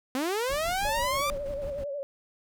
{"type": "linear sweep", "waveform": "sawtooth", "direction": "up", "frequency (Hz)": [246.9, 1200], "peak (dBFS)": -23, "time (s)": [0.15, 1.3], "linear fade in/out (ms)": 0}
{"type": "noise with tremolo", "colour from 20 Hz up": "brown", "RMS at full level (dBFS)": -38, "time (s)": [0.49, 1.84], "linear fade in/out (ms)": 5, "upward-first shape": "square", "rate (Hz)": 6.2, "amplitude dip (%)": 50}
{"type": "tone with vibrato", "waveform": "sine", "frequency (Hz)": 566, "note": "C#5", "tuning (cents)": 36, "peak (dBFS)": -31, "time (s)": [0.85, 2.03], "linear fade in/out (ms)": 0, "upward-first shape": "sine", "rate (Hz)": 11, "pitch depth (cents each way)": 64}
{"effects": []}